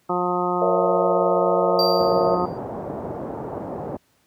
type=harmonic tone; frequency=178.5 Hz; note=F3; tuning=38 cents sharp; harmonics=1 / 2 / 3 / 4 / 5 / 6 / 7; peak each=-29 / -25 / -30 / -27 / -27 / -31 / -27 dBFS; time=0.09-2.46 s; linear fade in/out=10 ms
type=chord; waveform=sine; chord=A# diminished; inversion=none; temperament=equal; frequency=466.2 / 554.4 / 659.3 Hz; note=A#4 / C#5 / E5; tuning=0 / 0 / 0 cents; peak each=-23 dBFS; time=0.61-2.36 s; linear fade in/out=10 ms
type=tone with exponential decay; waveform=triangle; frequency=4699 Hz; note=D8; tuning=in tune; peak=-18 dBFS; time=1.79-2.58 s; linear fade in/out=1 ms; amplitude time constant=170 ms
type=low-pass noise; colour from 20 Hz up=white; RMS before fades=-30 dBFS; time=1.99-3.97 s; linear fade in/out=5 ms; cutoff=760 Hz; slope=24 dB/octave
effects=pink hiss -63 dBFS RMS until 4.26 s + high-pass 100 Hz 12 dB/octave